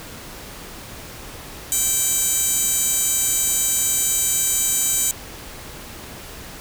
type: tone with high-pass filter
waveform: 15% pulse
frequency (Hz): 776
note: G5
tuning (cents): -18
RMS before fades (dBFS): -20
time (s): 1.72-5.11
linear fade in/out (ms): 0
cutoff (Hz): 7100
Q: 1.9
effects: pink hiss -37 dBFS RMS until 6.6 s

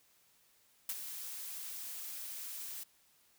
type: noise with ADSR envelope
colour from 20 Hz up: blue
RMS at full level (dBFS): -35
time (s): 0.89-2.84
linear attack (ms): 3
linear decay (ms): 42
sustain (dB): -9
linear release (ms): 14
effects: white hiss -69 dBFS RMS until 3.38 s

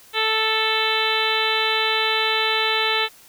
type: harmonic tone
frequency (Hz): 440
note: A4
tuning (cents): 0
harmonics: 1 / 2 / 3 / 4 / 5 / 6 / 7 / 8 / 9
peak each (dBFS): -27 / -27 / -27 / -27 / -27 / -27 / -27 / -27 / -27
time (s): 0.13-3.09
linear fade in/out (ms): 50
effects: white hiss -49 dBFS RMS until 3.28 s

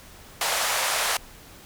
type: band-pass noise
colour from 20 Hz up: pink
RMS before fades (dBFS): -25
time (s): 0.41-1.17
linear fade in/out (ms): 2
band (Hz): 600 to 13000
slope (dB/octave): 24
effects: pink hiss -47 dBFS RMS until 1.65 s

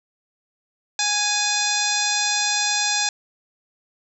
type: harmonic tone with a mistuned harmonic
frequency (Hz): 829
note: G#5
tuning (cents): -3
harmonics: 1 / 2 / 3 / 4 / 5 / 6 / 7 / 8 / 9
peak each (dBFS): -28 / -28 / -28 / -28 / -28 / -28 / -28 / -28 / -28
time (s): 0.99-3.09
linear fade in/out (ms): 2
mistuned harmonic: 4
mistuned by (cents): +98
effects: none

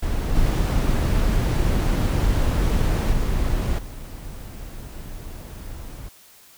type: noise with level steps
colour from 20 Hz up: brown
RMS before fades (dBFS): -23 / -19 / -22 / -35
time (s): 0.02-6.09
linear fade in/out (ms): 10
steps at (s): 0.35 / 3.12 / 3.78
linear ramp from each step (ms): 10
effects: white hiss -50 dBFS RMS until 6.57 s

